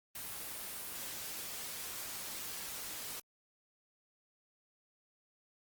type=noise; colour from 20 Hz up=white; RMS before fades=-43 dBFS; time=0.15-3.2 s; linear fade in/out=5 ms; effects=Opus 24 kbps